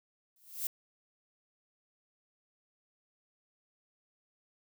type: noise with exponential growth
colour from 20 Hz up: violet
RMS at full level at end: -31 dBFS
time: 0.36-0.67 s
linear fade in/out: 2 ms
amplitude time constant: 66 ms
effects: none